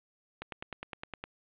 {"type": "click train", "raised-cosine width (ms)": 0.3, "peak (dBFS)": -22, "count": 9, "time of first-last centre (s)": [0.42, 1.24], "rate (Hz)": 9.76, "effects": ["resampled to 8000 Hz", "8-bit"]}